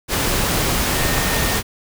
sine tone in noise, 1835 Hz, A#6, 28 cents flat, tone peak -28 dBFS, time 0.92-1.6 s, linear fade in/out 50 ms, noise pink, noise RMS -19 dBFS, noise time 0.08-1.63 s, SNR -12 dB, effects none

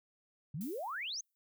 sine exponential sweep, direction up, 130.81 to 6645 Hz, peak -37 dBFS, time 0.54-1.21 s, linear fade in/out 5 ms
violet noise with exponential decay, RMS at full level -47 dBFS, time 0.61-1.35 s, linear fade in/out 0 ms, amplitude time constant 160 ms
effects none

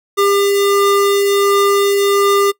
square tone pair together, 400.7 / 1200.7 Hz, G4 / D6, +38 / +38 cents, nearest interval octave + perfect fifth, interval 1900 cents, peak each -12 / -20 dBFS, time 0.17-2.52 s, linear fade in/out 20 ms, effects noise-tail reverb RT60 0.1 s tail -21 dB re dry

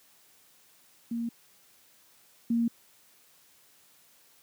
sine tone pair in turn, 233.1 / 233.1 Hz, A#3 / A#3, 0 / 0 cents, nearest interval unison, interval 0 cents, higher neither, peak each -29 / -23 dBFS, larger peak second, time 1.11-1.29 / 2.5-2.68 s, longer neither, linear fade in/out 5 ms, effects white hiss -61 dBFS RMS until 4.42 s + high-pass 100 Hz 12 dB/octave

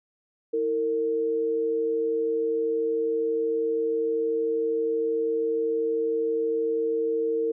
sine tone pair together, 324.3 / 457 Hz, E4 / A#4, -28 / -34 cents, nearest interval tritone, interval 594 cents, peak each -32 / -23 dBFS, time 0.53-7.52 s, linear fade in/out 10 ms, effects none

